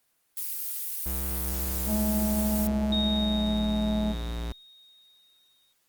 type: noise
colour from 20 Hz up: violet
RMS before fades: -32 dBFS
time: 0.37-2.67 s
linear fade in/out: 2 ms
type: tone with pitch glide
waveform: square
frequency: 66.3 to 58.05 Hz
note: C2 to A#1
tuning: +23 to -7 cents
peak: -31 dBFS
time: 1.06-4.52 s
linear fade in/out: 0 ms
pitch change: -230 cents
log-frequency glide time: 3.07-3.55 s
type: harmonic tone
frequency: 212.3 Hz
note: G#3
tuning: 38 cents sharp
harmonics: 1 / 3 / 4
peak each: -25 / -35 / -43 dBFS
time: 1.86-4.15 s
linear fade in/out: 50 ms
type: tone with exponential decay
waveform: sine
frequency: 3729 Hz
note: A#7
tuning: in tune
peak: -26 dBFS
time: 2.92-5.73 s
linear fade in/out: 5 ms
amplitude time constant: 610 ms
effects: white hiss -71 dBFS RMS until 5.88 s + Opus 24 kbps